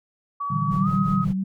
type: tone with pitch glide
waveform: sine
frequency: 1137 to 1261.6 Hz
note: C#6 to D#6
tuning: +44 to +24 cents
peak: -25 dBFS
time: 0.4-1.25 s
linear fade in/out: 10 ms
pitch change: +180 cents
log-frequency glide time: 0.81-0.88 s
type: chord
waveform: sine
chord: E half-diminished seventh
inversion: second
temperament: equal with one note detuned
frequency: 116.54 / 149.05 / 164.81 / 196 Hz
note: Bb2 / D3 / E3 / G3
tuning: 0 / +26 / 0 / 0 cents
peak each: -30 / -25 / -29 / -30 dBFS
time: 0.5-1.32 s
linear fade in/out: 10 ms
type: tone with vibrato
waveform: sine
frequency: 190 Hz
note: F#3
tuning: 46 cents sharp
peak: -22 dBFS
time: 0.69-1.44 s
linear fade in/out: 10 ms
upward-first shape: square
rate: 7.3 Hz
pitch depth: 18 cents each way
type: noise with tremolo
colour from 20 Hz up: brown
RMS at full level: -35 dBFS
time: 0.7-1.34 s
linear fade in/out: 20 ms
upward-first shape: sine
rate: 5.6 Hz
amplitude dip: 80%
effects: none